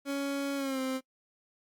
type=tone with pitch glide; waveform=30% pulse; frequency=279 to 261.8 Hz; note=C#4 to C4; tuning=+11 to +1 cents; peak=-28 dBFS; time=0.05-1.01 s; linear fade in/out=50 ms; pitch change=-110 cents; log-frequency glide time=0.56-0.8 s; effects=noise-tail reverb RT60 0.1 s tail -22 dB re dry + Opus 48 kbps